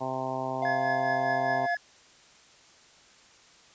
harmonic tone, 130.81 Hz, C3, in tune, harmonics 1 / 2 / 3 / 4 / 5 / 6 / 7 / 8, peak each -40 / -38 / -40 / -41 / -34 / -36 / -36 / -41 dBFS, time 0-1.67 s, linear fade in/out 20 ms
triangle tone, 698.5 Hz, F5, in tune, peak -25 dBFS, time 0.62-1.75 s, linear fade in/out 5 ms
triangle tone with tremolo, 1700 Hz, G#6, 40 cents sharp, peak -26 dBFS, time 0.65-1.77 s, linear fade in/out 2 ms, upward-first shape triangle, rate 4.9 Hz, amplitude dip 85%
effects white hiss -56 dBFS RMS until 3.74 s + resampled to 16000 Hz

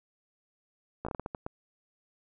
slowing click train, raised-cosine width 1 ms, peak -21 dBFS, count 9, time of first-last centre 1.05-1.464 s, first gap 15 ms, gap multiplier 1.34, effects none

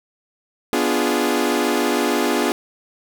sawtooth chord, B diminished seventh, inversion none, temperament equal, 246.9 / 293.7 / 349.2 / 415.3 Hz, B3 / D4 / F4 / Ab4, 0 / 0 / 0 / 0 cents, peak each -19 dBFS, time 0.73-2.52 s, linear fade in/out 0 ms, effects none

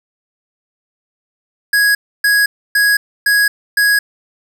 square tone bursts, 1661.2 Hz, G#6, in tune, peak -10 dBFS, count 5, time 1.73-3.99 s, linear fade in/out 5 ms, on 220 ms, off 290 ms, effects none

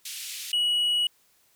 pink band-pass noise, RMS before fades -37 dBFS, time 0.05-0.52 s, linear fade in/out 5 ms, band 2600 to 14000 Hz, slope 24 dB/octave
triangle tone, 2925 Hz, F#7, 21 cents flat, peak -20 dBFS, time 0.53-1.07 s, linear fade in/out 2 ms
effects white hiss -64 dBFS RMS until 1.55 s

